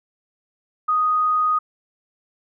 sine tone, 1244.5 Hz, D#6, in tune, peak -16 dBFS, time 0.88-1.59 s, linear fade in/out 10 ms, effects none

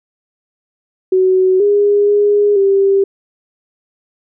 sine tone with pitch steps, 373.8 / 408.9 / 411.6 / 392.8 Hz, F#4 / G#4 / G#4 / G4, +18 / -27 / -16 / +4 cents, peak -8 dBFS, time 1.12-3.04 s, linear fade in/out 5 ms, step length 480 ms, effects none

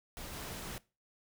pink noise with level steps, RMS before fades -45 / -43 dBFS, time 0.17-0.78 s, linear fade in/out 0 ms, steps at 0.33 s, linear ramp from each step 2 ms, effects noise-tail reverb RT60 0.3 s tail -21 dB re dry

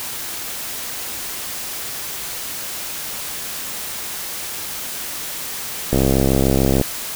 click train, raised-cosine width 2 ms, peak -3 dBFS, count 60, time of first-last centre 5.93-6.813 s, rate 66.8 Hz, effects white hiss -28 dBFS RMS until 7.15 s

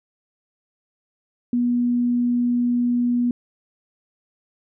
sine tone, 242.5 Hz, B3, 31 cents flat, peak -17 dBFS, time 1.53-3.31 s, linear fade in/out 2 ms, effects none

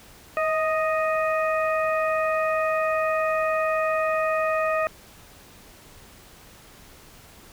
harmonic tone with a mistuned harmonic, 622.3 Hz, D#5, in tune, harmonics 1 / 2 / 3 / 4, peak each -23 / -26 / -31 / -33 dBFS, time 0.37-4.87 s, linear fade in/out 0 ms, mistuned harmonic 1, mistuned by +35 cents, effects pink hiss -49 dBFS RMS until 7.52 s

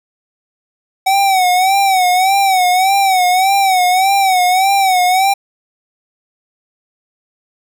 square tone with vibrato, 756 Hz, F#5, 37 cents sharp, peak -10 dBFS, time 1.06-5.34 s, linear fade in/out 10 ms, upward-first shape sine, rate 1.7 Hz, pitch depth 85 cents each way, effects none

